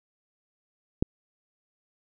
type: click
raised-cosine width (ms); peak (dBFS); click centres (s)
3; -9; 1.025
effects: none